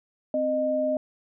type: tone pair together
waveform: sine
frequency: 261.6 / 615 Hz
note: C4 / D#5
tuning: 0 / -20 cents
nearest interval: octave + minor third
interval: 1480 cents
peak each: -29 / -23 dBFS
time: 0.34-0.97 s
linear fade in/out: 2 ms
effects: none

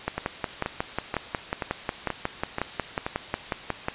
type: two click trains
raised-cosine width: 0.5 ms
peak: -12 / -10 dBFS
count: 7 / 22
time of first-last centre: 0.18-3.065 / 0.08-3.884 s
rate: 2.08 / 5.52 Hz
effects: white hiss -40 dBFS RMS until 3.94 s + resampled to 8000 Hz

